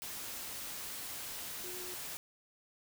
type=tone in noise; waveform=sine; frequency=362.1 Hz; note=F#4; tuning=37 cents flat; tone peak=-47 dBFS; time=1.64-1.94 s; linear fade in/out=0 ms; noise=white; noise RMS=-43 dBFS; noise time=0.02-2.17 s; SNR=-7 dB; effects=none